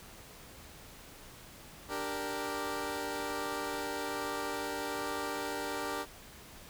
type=chord; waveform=15% pulse; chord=G minor; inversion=second; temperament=equal; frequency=293.7 / 392 / 466.2 Hz; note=D4 / G4 / Bb4; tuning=0 / 0 / 0 cents; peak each=-33 dBFS; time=1.88-6.06 s; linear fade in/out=50 ms; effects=pink hiss -52 dBFS RMS until 6.69 s

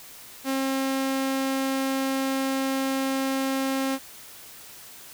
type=tone; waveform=sawtooth; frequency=268 Hz; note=C4; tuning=42 cents sharp; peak=-20 dBFS; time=0.44-3.99 s; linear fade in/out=50 ms; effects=white hiss -45 dBFS RMS until 5.13 s

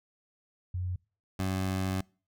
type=tone pair in turn; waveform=sine / 20% pulse; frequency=90.6 / 94.53 Hz; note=F#2 / F#2; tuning=-36 / +38 cents; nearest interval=minor second; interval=74 cents; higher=second; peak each=-30 / -24 dBFS; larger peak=second; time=0.74-0.96 / 1.39-2.01 s; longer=second; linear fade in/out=5 ms; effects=noise-tail reverb RT60 0.4 s tail -26 dB re dry

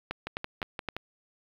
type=two click trains; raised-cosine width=0.3 ms; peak=-17 / -15 dBFS; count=5 / 4; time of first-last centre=0.27-0.966 / 0.11-0.887 s; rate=5.75 / 3.86 Hz; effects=low-pass 4000 Hz 12 dB/octave + 8-bit

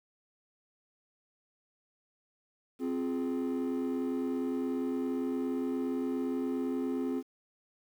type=chord; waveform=triangle; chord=F minor; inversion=second; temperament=just; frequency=261.9 / 349.2 / 419.1 Hz; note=C4 / F4 / Ab4; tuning=+2 / 0 / +16 cents; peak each=-29 / -35 / -35 dBFS; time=2.79-7.23 s; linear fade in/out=50 ms; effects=tanh soft clip ceiling -23 dBFS + 10-bit

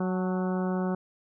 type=harmonic tone with a mistuned harmonic; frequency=185 Hz; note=F#3; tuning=in tune; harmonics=1 / 2 / 3 / 4 / 5 / 6 / 7 / 8; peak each=-27 / -33 / -37 / -39 / -41 / -43 / -44 / -45 dBFS; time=0-0.95 s; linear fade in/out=5 ms; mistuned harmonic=5; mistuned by=-52 cents; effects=none

